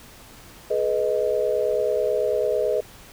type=chord; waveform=sine; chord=G# minor; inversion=none; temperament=equal with one note detuned; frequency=424.8 / 493.9 / 622.3 Hz; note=G#4 / B4 / D#5; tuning=+39 / 0 / 0 cents; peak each=-24 dBFS; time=0.7-2.81 s; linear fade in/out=10 ms; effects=pink hiss -46 dBFS RMS until 3.12 s